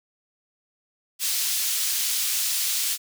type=high-pass noise; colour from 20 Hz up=pink; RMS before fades=-25 dBFS; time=1.19-2.98 s; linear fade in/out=50 ms; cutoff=4100 Hz; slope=12 dB/octave; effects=none